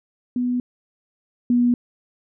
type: tone pair in turn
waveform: sine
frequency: 246.9 / 242.7 Hz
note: B3 / B3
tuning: 0 / -30 cents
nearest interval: unison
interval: 30 cents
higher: first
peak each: -19 / -14 dBFS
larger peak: second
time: 0.36-0.6 / 1.5-1.74 s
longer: neither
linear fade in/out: 2 ms
effects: none